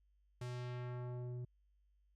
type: tone with low-pass filter sweep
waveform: square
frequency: 123.47 Hz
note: B2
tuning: in tune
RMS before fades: -44 dBFS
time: 0.41-1.45 s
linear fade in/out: 5 ms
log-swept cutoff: 9700 to 270 Hz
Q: 0.88
effects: added 50 Hz sine -70 dBFS peak until 2.15 s